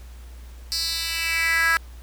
10% pulse tone with high-pass filter sweep, 329.6 Hz, E4, in tune, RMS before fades -23 dBFS, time 0.72-1.77 s, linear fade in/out 0 ms, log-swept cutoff 4800 to 1500 Hz, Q 3.8, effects added 60 Hz sine -38 dBFS peak until 2.02 s + pink hiss -52 dBFS RMS until 2.02 s

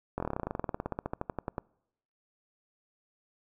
slowing click train, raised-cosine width 1 ms, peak -18 dBFS, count 28, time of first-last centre 0.18-1.582 s, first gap 22 ms, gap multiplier 1.06, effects noise-tail reverb RT60 0.8 s tail -26 dB re dry

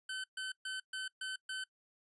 25% pulse tone bursts, 1527 Hz, G6, 46 cents flat, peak -35 dBFS, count 6, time 0.09-1.64 s, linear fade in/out 5 ms, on 150 ms, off 130 ms, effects noise-tail reverb RT60 0.1 s tail -21 dB re dry + resampled to 22050 Hz

